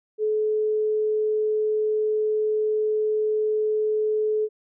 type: tone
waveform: sine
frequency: 429.3 Hz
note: A4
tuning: 43 cents flat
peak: -20 dBFS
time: 0.18-4.49 s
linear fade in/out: 50 ms
effects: none